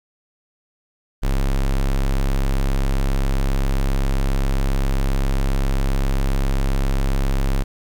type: tone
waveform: square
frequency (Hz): 33.74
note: C#1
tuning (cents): -46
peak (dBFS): -17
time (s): 1.22-7.64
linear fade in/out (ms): 20
effects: 9-bit